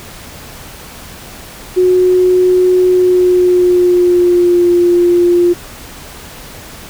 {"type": "tone with pitch glide", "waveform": "sine", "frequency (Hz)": [365.5, 350.2], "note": ["F#4", "F4"], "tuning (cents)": [-21, 5], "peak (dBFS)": -6, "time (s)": [1.76, 5.54], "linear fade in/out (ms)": 20, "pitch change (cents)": -74, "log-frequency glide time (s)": [2.88, 4.69], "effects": ["pink hiss -32 dBFS RMS until 6.89 s"]}